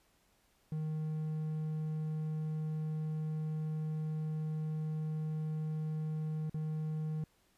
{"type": "tone with dropouts", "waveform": "triangle", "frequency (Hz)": 155.56, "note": "D#3", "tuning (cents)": 0, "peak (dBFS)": -32, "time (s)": [0.72, 7.24], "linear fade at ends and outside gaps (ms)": 2, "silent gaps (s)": [6.497, 6.543], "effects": ["pink hiss -71 dBFS RMS until 7.57 s", "resampled to 32000 Hz"]}